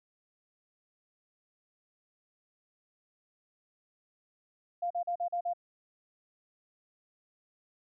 sine tone bursts, 698.5 Hz, F5, in tune, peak -29 dBFS, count 6, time 4.82-5.535 s, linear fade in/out 10 ms, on 85 ms, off 41 ms, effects none

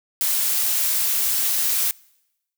blue noise, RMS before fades -21 dBFS, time 0.21-1.91 s, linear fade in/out 0 ms, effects noise-tail reverb RT60 0.9 s tail -25 dB re dry

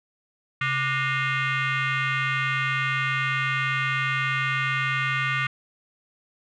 sine tone with frequency modulation, 134.6 Hz, C3, 49 cents sharp, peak -21 dBFS, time 0.61-5.47 s, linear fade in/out 5 ms, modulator 659 Hz, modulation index 3.8, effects tanh soft clip ceiling -18 dBFS

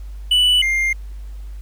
triangle tone pair in turn, 2968 / 2111 Hz, F#7 / C7, +5 / +15 cents, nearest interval tritone, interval 590 cents, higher first, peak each -10 / -14 dBFS, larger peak first, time 0.31-0.62 / 0.62-0.93 s, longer neither, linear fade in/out 5 ms, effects added 50 Hz sine -29 dBFS peak until 1.61 s + pink hiss -54 dBFS RMS until 1.61 s

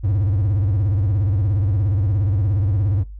triangle tone with vibrato, 98.8 Hz, G2, 14 cents sharp, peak -14 dBFS, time 0.03-3.04 s, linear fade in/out 20 ms, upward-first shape sine, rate 17 Hz, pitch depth 200 cents each way, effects noise-tail reverb RT60 0.2 s tail -17 dB re dry + added 50 Hz sine -32 dBFS peak until 3.19 s

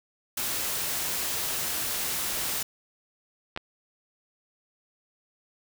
white noise, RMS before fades -30 dBFS, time 0.37-2.63 s, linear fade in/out 5 ms
clicks, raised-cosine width 0.3 ms, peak -17 dBFS, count 2, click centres 3.563 / 3.575 s
effects none

